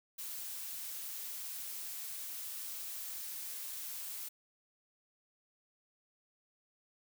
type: noise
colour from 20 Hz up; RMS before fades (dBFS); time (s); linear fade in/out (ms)
blue; -43; 0.18-4.29; 10
effects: none